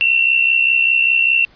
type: tone pair together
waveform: sine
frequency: 2703 / 2768 Hz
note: E7 / F7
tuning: +43 / -16 cents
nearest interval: unison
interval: 41 cents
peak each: -12 / -18 dBFS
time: 0.01-1.45 s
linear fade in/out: 0 ms
effects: pink hiss -50 dBFS RMS until 1.55 s + resampled to 11025 Hz